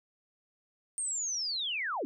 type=linear sweep; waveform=sine; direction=down; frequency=8760 to 233.1 Hz; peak=-31 dBFS; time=0.98-2.05 s; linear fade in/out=0 ms; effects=none